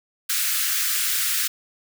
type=high-pass noise; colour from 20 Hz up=white; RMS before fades=-23 dBFS; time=0.29-1.48 s; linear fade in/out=10 ms; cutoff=1300 Hz; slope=48 dB/octave; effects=none